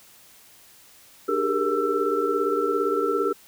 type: tone cluster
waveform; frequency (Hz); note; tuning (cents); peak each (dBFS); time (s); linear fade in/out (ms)
sine; 298.4 / 389.2 / 406.8 / 464 / 1332; D4 / G4 / G#4 / A#4 / E6; +28 / -12 / -36 / -8 / +18; -30 / -28 / -26 / -26 / -27; 1.28-3.33; 10
effects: white hiss -52 dBFS RMS until 3.47 s